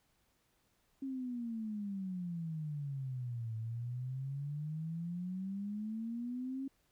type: exponential two-way sweep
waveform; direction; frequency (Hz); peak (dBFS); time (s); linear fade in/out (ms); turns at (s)
sine; down then up; 272.9 to 110.5 to 272.9; -37; 1.02-6.68; 5; 3.56
effects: pink hiss -75 dBFS RMS until 6.91 s